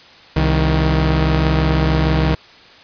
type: tone pair together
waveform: sawtooth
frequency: 66.4 / 157.64 Hz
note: C2 / D#3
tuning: +26 / +23 cents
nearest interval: octave + minor third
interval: 1497 cents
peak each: -12 dBFS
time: 0.36-2.35 s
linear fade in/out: 5 ms
effects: white hiss -43 dBFS RMS until 2.83 s + resampled to 11025 Hz